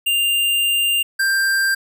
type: tone pair in turn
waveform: square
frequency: 2795 / 1582.3 Hz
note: F7 / G6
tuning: +1 / +16 cents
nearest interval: minor seventh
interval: 985 cents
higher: first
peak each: -16 dBFS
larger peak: neither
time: 0.06-1.03 / 1.19-1.75 s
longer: first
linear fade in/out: 10 ms
effects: none